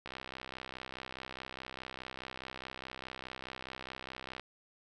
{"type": "click train", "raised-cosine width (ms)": 0.3, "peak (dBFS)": -26, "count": 282, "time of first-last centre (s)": [0.06, 4.396], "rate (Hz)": 64.8, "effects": []}